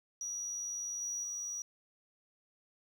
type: tone with level steps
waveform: sine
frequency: 5800 Hz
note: F#8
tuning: 35 cents flat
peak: -35 / -33 / -36 dBFS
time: 0.21-1.62 s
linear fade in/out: 2 ms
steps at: 1.01 / 1.23 s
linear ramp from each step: 10 ms
effects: tanh soft clip ceiling -34 dBFS + 10-bit